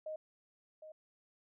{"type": "tone with echo", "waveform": "sine", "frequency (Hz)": 622.3, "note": "D#5", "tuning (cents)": 0, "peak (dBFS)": -39, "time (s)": [0.06, 0.16], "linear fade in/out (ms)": 5, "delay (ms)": 760, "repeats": 1, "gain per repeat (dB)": -10, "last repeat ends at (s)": 0.92, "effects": []}